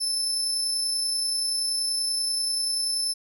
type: tone with amplitude modulation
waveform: 30% pulse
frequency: 5270 Hz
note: E8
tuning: 1 cent flat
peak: -19 dBFS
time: 0-3.14 s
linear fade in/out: 20 ms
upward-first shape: sine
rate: 30.4 Hz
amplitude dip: 25%
effects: none